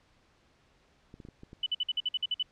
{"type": "clicks", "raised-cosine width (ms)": 3, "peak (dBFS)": -34, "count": 6, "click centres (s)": [1.141, 1.202, 1.251, 1.287, 1.434, 1.531]}
{"type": "tone bursts", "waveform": "sine", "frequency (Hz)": 2985, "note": "F#7", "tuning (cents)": 15, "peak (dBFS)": -26, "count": 10, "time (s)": [1.63, 2.428], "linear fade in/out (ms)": 5, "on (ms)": 33, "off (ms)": 52}
{"effects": ["pink hiss -66 dBFS RMS until 2.51 s", "low-pass 5000 Hz 12 dB/octave"]}